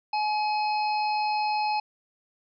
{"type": "harmonic tone", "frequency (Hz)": 847, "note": "G#5", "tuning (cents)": 34, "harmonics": [1, 3, 5, 6], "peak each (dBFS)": [-24, -34, -38, -40], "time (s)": [0.13, 1.8], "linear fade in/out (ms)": 5, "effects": []}